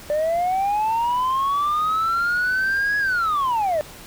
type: linear two-way sweep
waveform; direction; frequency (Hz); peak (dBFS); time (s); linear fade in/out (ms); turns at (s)
sine; up then down; 586 to 1678 to 586; -16; 0.1-3.81; 0; 2.98
effects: tanh soft clip ceiling -17 dBFS + pink hiss -41 dBFS RMS until 4.06 s